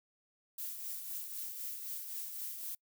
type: noise with tremolo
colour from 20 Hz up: violet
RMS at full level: -40 dBFS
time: 0.58-2.75 s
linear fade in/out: 5 ms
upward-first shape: triangle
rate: 3.9 Hz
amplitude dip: 50%
effects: noise-tail reverb RT60 0.1 s tail -26 dB re dry